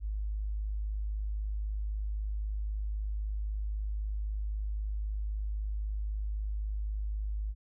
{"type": "tone", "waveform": "sine", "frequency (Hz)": 51.91, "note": "G#1", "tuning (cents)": 0, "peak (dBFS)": -31, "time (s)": [0, 7.55], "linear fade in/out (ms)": 50, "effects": []}